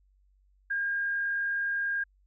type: tone with frequency modulation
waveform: sine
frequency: 1615 Hz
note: G#6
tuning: 49 cents flat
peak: -27 dBFS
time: 0.7-2.04 s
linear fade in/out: 10 ms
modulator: 58.7 Hz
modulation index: 0.29
effects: added 48 Hz sine -62 dBFS peak until 2.26 s